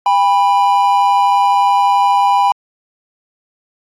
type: tone pair together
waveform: triangle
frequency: 802.4 / 986 Hz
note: G5 / B5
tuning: +40 / -3 cents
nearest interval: major third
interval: 357 cents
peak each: -10 dBFS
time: 0.06-2.52 s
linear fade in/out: 2 ms
effects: AAC 48 kbps